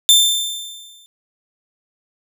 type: tone with exponential decay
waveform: sawtooth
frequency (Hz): 3567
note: A7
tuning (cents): +23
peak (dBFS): -3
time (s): 0.09-1.06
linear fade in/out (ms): 0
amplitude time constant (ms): 210
effects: none